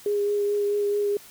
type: tone with vibrato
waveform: sine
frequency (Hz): 410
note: G#4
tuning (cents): -22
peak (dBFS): -21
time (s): 0.06-1.17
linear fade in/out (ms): 2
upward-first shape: triangle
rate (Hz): 4.6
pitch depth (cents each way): 17
effects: white hiss -48 dBFS RMS until 1.3 s